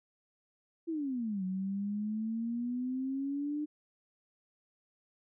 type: exponential two-way sweep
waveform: sine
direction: down then up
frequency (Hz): 339.8 to 184.6 to 302.3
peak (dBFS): -32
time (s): 0.87-3.66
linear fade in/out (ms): 20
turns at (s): 1.44
effects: none